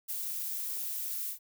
violet noise with ADSR envelope, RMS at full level -34 dBFS, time 0.08-1.39 s, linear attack 23 ms, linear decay 16 ms, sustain -2 dB, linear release 100 ms, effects none

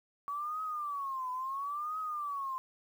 sine tone with vibrato, 1131 Hz, C#6, 34 cents sharp, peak -34 dBFS, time 0.28-2.58 s, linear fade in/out 0 ms, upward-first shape triangle, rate 0.73 Hz, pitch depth 210 cents each way, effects 10-bit

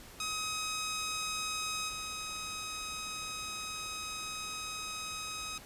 10% pulse tone with level steps, 1265 Hz, D#6, 28 cents sharp, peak -26 / -30 dBFS, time 0.2-5.58 s, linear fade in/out 2 ms, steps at 1.88 s, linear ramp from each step 20 ms, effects pink hiss -52 dBFS RMS until 5.65 s + resampled to 32000 Hz

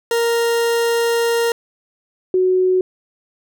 40% pulse / sine tone pair in turn, 466.2 / 370 Hz, A#4 / F#4, 0 / 0 cents, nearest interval major third, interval 400 cents, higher first, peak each -14 / -12 dBFS, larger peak second, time 0.11-1.52 / 2.34-2.81 s, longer first, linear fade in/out 2 ms, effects none

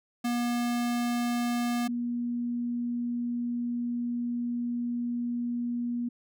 square / sine tone pair in turn, 240 / 240 Hz, B3 / B3, -49 / -49 cents, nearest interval unison, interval 0 cents, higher neither, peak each -27 / -28 dBFS, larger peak first, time 0.24-1.88 / 1.88-6.09 s, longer second, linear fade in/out 10 ms, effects none

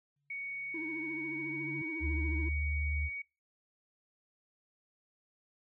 sine tone with exponential growth, 142.3 Hz, C#3, 46 cents sharp, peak -39 dBFS, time 0.16-1.82 s, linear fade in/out 5 ms, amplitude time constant 360 ms
sine tone with pitch glide, 2232 to 2245 Hz, C#7 to C#7, +11 to +21 cents, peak -37 dBFS, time 0.3-3.22 s, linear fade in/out 5 ms, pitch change +10 cents, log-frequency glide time 0.99-1.77 s
triangle tone with vibrato, 318.9 Hz, D#4, 43 cents sharp, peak -37 dBFS, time 0.74-2.49 s, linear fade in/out 5 ms, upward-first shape triangle, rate 14 Hz, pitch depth 100 cents each way
sine tone, 73.6 Hz, D2, 4 cents sharp, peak -31 dBFS, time 2-3.1 s, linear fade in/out 50 ms
effects noise-tail reverb RT60 0.3 s tail -23 dB re dry

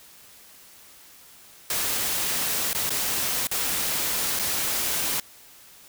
white noise with dropouts, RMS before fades -26 dBFS, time 1.7-5.2 s, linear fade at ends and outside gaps 2 ms, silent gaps 2.732-2.748 / 2.894-2.904 / 3.471-3.513 / 4.391-4.395 s, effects white hiss -50 dBFS RMS until 5.88 s

